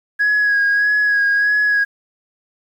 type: tone with vibrato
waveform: sine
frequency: 1661.2 Hz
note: G#6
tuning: in tune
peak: -11 dBFS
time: 0.19-1.85 s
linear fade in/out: 20 ms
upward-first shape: sine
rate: 1.6 Hz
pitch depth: 27 cents each way
effects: tanh soft clip ceiling -10 dBFS + 8-bit